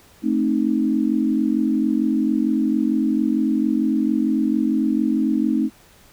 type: chord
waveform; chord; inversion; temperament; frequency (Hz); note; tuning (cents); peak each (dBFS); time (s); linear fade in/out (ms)
sine; A diminished; none; equal with one note detuned; 220 / 264.4 / 311.1; A3 / C4 / Eb4; 0 / +18 / 0; -21; 0.22-5.7; 50
effects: pink hiss -51 dBFS RMS until 6.12 s